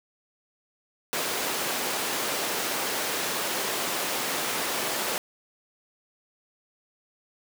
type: high-pass noise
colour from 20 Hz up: pink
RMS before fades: -29 dBFS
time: 1.13-5.18 s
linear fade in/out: 0 ms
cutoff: 360 Hz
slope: 12 dB/octave
effects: none